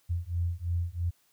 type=beating tone pair; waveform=sine; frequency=84.9 / 87.9 Hz; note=F2 / F2; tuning=-48 / +12 cents; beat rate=3 Hz; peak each=-31 dBFS; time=0.09-1.11 s; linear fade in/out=20 ms; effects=white hiss -68 dBFS RMS until 1.32 s